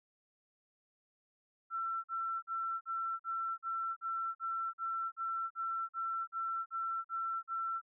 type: tone bursts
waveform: sine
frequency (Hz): 1344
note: E6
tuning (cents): +33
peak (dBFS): -34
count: 16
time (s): 1.7-7.815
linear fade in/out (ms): 50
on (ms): 340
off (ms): 45
effects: none